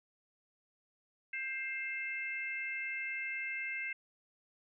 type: harmonic tone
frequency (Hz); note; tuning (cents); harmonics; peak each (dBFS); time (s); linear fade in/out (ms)
528; C5; +16; 3 / 4 / 5; -44 / -38 / -42; 1.33-3.93; 5
effects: none